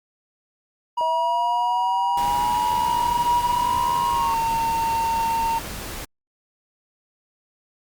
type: tone with pitch glide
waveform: triangle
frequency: 960 to 913.5 Hz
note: B5 to A#5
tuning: -49 to -35 cents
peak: -18 dBFS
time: 0.97-5.59 s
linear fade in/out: 10 ms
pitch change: -86 cents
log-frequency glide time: 4.1-4.35 s
type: linear sweep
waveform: sine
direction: up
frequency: 638 to 1100 Hz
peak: -25 dBFS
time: 1.01-4.34 s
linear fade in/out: 0 ms
type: noise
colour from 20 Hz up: pink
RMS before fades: -33 dBFS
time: 2.17-6.05 s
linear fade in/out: 5 ms
effects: Opus 48 kbps